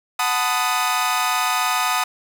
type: chord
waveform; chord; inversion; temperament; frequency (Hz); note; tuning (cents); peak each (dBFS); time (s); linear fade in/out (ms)
sawtooth; B dominant seventh; second; equal with one note detuned; 740 / 880 / 1001 / 1244.5; F#5 / A5 / B5 / D#6; 0 / 0 / +23 / 0; -21 / -22 / -22 / -18; 0.19-2.04; 5
effects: none